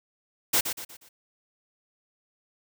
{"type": "noise with echo", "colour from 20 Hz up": "white", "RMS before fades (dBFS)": -22, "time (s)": [0.53, 0.61], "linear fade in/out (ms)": 10, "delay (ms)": 120, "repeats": 4, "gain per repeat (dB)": -8, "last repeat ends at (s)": 1.09, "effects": []}